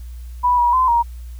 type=tone with pitch steps; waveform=sine; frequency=984 / 962 / 1026 / 942 Hz; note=B5 / B5 / C6 / A#5; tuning=-7 / -46 / -34 / +18 cents; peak=-12 dBFS; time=0.43-1.03 s; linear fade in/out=20 ms; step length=150 ms; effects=added 60 Hz sine -30 dBFS peak until 1.39 s + white hiss -53 dBFS RMS until 1.39 s